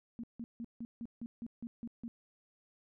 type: tone bursts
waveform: sine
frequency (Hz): 233.1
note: A#3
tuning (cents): 0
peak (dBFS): -39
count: 10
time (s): 0.19-2.08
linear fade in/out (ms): 0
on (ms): 45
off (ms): 160
effects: none